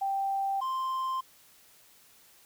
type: tone pair in turn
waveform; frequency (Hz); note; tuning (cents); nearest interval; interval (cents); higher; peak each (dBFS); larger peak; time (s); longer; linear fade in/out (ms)
sine / triangle; 784 / 1046.5; G5 / C6; 0 / 0; perfect fourth; 500; second; -27; neither; 0.01-0.61 / 0.61-1.21; neither; 10
effects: white hiss -59 dBFS RMS until 2.45 s